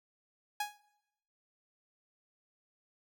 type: tone with exponential decay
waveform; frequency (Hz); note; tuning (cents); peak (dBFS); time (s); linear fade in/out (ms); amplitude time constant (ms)
sawtooth; 830.6; G#5; 0; -26; 0.6-0.8; 5; 42
effects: noise-tail reverb RT60 0.9 s tail -21 dB re dry